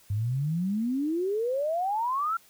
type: exponential sweep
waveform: sine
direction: up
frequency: 98 to 1385 Hz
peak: -25 dBFS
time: 0.1-2.37 s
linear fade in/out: 5 ms
effects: white hiss -58 dBFS RMS until 2.49 s